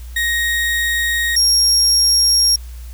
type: tone pair in turn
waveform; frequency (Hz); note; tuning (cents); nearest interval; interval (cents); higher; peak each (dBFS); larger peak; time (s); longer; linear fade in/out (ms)
35% pulse; 1873 / 5579; A#6 / F8; +8 / -3; octave + perfect fifth; 1889; second; -14 / -8; second; 0.16-1.36 / 1.36-2.56; neither; 5
effects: added 60 Hz sine -29 dBFS peak until 2.93 s + white hiss -46 dBFS RMS until 2.93 s